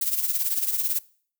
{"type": "noise with tremolo", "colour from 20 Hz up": "violet", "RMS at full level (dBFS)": -22, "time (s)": [0.01, 0.99], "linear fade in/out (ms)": 5, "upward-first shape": "triangle", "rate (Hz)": 18, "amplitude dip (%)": 75, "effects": ["noise-tail reverb RT60 0.5 s tail -22 dB re dry"]}